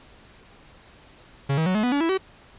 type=tone with pitch steps; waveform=45% pulse; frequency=138.59 / 160.12 / 185 / 213.7 / 246.9 / 285.3 / 329.6 / 380.8 Hz; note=C#3 / D#3 / F#3 / G#3 / B3 / C#4 / E4 / F#4; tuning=0 / +50 / 0 / +50 / 0 / +50 / 0 / +50 cents; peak=-20 dBFS; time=1.49-2.178 s; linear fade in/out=10 ms; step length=86 ms; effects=pink hiss -51 dBFS RMS until 2.58 s + resampled to 8000 Hz